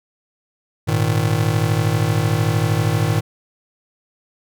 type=chord; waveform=square; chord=Ab suspended second; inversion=none; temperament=just; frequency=103.83 / 116.8 / 155.74 Hz; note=Ab2 / Bb2 / Eb3; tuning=0 / +4 / +2 cents; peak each=-21 dBFS; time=0.87-3.21 s; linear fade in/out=20 ms; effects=none